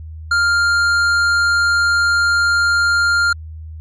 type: tone with hard clipping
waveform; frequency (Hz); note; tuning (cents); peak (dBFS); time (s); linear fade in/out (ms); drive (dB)
sine; 1400; F6; +4; -14; 0.31-3.33; 5; 13
effects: added 79 Hz sine -29 dBFS peak until 3.8 s + low-pass 7000 Hz 12 dB/octave